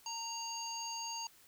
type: harmonic tone with a mistuned harmonic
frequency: 932 Hz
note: A#5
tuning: 1 cent flat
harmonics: 1 / 3 / 5 / 7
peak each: -43 / -48 / -44 / -44 dBFS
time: 0.06-1.27 s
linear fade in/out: 2 ms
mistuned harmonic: 1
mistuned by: -21 cents
effects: white hiss -63 dBFS RMS until 1.47 s